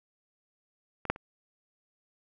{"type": "clicks", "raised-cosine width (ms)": 0.5, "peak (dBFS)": [-23, -10, -29], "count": 3, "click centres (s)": [1.053, 1.1, 1.161], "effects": []}